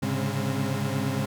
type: tone cluster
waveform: 35% pulse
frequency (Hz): 104.5 / 133.1 / 141.6 / 203.8 / 264.1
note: G#2 / C3 / C#3 / G#3 / C4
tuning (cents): +11 / +30 / +37 / -32 / +16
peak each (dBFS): -31 / -29 / -30 / -30 / -33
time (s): 0.02-1.26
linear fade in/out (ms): 10
effects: none